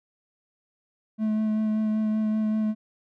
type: tone with vibrato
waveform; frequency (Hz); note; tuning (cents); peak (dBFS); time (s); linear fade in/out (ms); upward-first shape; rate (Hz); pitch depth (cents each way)
triangle; 216.2; A3; -30; -20; 1.18-2.75; 50; sine; 5.2; 13
effects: none